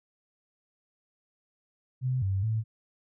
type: tone with pitch steps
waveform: sine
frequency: 128.3 / 96.5 / 110.6 Hz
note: C3 / G2 / A2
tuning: -34 / -27 / +9 cents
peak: -25 dBFS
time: 2.01-2.64 s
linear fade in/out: 50 ms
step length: 210 ms
effects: none